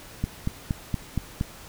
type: click train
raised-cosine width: 5 ms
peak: -12 dBFS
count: 6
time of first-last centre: 0.24-1.411 s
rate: 4.27 Hz
effects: pink hiss -45 dBFS RMS until 1.68 s